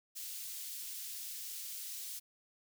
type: high-pass noise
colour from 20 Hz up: white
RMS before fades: -44 dBFS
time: 0.15-2.2 s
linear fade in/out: 20 ms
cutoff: 3600 Hz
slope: 12 dB/octave
effects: none